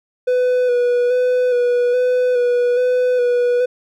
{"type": "tone with vibrato", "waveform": "triangle", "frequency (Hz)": 493.9, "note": "B4", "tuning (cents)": 0, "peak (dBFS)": -11, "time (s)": [0.27, 3.66], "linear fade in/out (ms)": 10, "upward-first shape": "square", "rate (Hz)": 1.2, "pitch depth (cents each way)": 22, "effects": []}